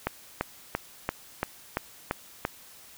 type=click train; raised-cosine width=0.5 ms; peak=-11 dBFS; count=8; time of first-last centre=0.07-2.451 s; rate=2.94 Hz; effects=white hiss -51 dBFS RMS until 2.97 s